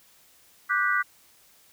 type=chord; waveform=sine; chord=G major seventh; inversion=second; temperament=just; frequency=1176 / 1470 / 1568 / 1960 Hz; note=D6 / F#6 / G6 / B6; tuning=+2 / -12 / 0 / -14 cents; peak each=-27 / -25 / -29 / -28 dBFS; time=0.69-1.03 s; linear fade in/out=20 ms; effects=white hiss -58 dBFS RMS until 1.72 s